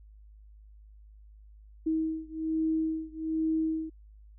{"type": "beating tone pair", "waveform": "sine", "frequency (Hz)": [318.2, 319.4], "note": ["D#4", "D#4"], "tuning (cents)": [39, 45], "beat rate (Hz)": 1.2, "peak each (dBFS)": [-30, -31], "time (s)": [1.86, 3.9], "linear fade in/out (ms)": 10, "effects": ["added 52 Hz sine -50 dBFS peak until 4.38 s"]}